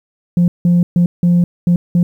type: tone bursts at uneven times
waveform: sine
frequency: 174.61 Hz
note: F3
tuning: in tune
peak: -6 dBFS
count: 6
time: 0.37-0.48 / 0.65-0.83 / 0.96-1.06 / 1.23-1.44 / 1.67-1.76 / 1.95-2.03 s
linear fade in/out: 2 ms
effects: tanh soft clip ceiling -6 dBFS + 8-bit